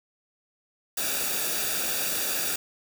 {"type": "noise with comb filter", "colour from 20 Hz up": "white", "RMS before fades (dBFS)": -28, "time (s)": [0.97, 2.56], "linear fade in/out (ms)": 5, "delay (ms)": 0.96, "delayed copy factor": -0.65, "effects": []}